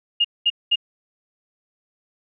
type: tone bursts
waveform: sine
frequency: 2839 Hz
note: F7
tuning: 28 cents sharp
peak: -14 dBFS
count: 3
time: 0.2-0.758 s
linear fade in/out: 10 ms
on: 46 ms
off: 210 ms
effects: none